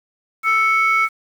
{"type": "tone pair together", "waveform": "sine", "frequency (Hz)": [1318.2, 2217], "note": ["E6", "C#7"], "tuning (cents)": [0, 0], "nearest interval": "major sixth", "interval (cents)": 900, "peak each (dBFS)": -15, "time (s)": [0.43, 1.09], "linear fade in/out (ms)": 50, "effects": ["tanh soft clip ceiling -8 dBFS", "7-bit"]}